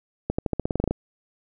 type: accelerating click train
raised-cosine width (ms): 2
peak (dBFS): -10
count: 12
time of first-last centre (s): 0.3-0.91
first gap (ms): 85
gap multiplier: 0.91
effects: none